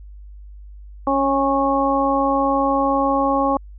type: harmonic tone with a mistuned harmonic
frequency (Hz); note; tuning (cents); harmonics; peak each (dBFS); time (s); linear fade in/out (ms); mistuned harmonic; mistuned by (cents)
274.2; C#4; -19; 1 / 2 / 3 / 4; -21 / -21 / -21 / -21; 1.07-3.57; 2; 1; +16
effects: added 50 Hz sine -36 dBFS peak until 3.78 s